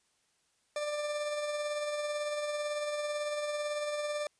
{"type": "tone with tremolo", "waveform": "40% pulse", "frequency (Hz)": 593, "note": "D5", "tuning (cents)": 17, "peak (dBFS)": -30, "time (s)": [0.76, 4.27], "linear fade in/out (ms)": 2, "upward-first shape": "triangle", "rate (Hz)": 18, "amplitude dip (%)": 40, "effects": ["white hiss -73 dBFS RMS until 4.39 s", "resampled to 22050 Hz"]}